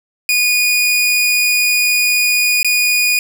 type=tone with dropouts; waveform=sawtooth; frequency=2459 Hz; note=D#7; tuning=21 cents flat; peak=-8 dBFS; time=0.29-3.19 s; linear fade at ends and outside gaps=1 ms; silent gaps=2.63-2.646 s; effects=none